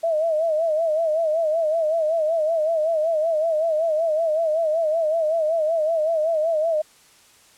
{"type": "tone with vibrato", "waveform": "sine", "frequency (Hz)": 639, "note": "D#5", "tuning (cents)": 46, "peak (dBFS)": -18, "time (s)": [0.03, 6.82], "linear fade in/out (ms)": 10, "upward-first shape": "sine", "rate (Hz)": 5.3, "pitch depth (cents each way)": 89, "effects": ["white hiss -53 dBFS RMS until 7.57 s", "low-pass 10000 Hz 12 dB/octave"]}